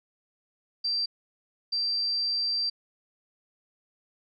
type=tone bursts at uneven times; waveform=sine; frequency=4699 Hz; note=D8; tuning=in tune; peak=-25 dBFS; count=2; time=0.84-1.06 / 1.72-2.7 s; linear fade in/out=10 ms; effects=none